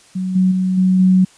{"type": "tone with level steps", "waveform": "sine", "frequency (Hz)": 185.9, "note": "F#3", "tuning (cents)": 8, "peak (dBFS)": [-18, -10, -14, -10, -8], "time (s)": [0.15, 1.25], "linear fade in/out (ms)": 10, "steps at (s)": [0.35, 0.51, 0.77, 0.99], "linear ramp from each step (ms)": 10, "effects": ["white hiss -48 dBFS RMS until 1.37 s", "resampled to 22050 Hz"]}